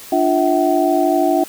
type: tone cluster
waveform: sine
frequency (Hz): 296.1 / 348.8 / 652 / 756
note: D4 / F4 / E5 / F#5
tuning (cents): +14 / -2 / -19 / +37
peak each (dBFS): -18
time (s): 0.12-1.44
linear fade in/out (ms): 5
effects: white hiss -37 dBFS RMS until 1.48 s